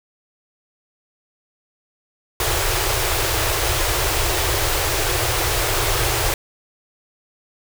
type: band-stop noise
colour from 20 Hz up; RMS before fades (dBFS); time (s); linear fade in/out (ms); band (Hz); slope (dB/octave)
pink; -20; 2.4-6.34; 2; 130 to 320; 96
effects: none